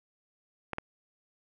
clicks, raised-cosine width 0.5 ms, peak -18 dBFS, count 2, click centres 0.733 / 0.784 s, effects none

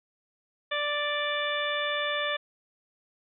harmonic tone, 587.3 Hz, D5, in tune, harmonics 1 / 2 / 3 / 4 / 5 / 6, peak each -32 / -34 / -32 / -36 / -38 / -34 dBFS, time 0.71-2.37 s, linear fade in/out 10 ms, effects none

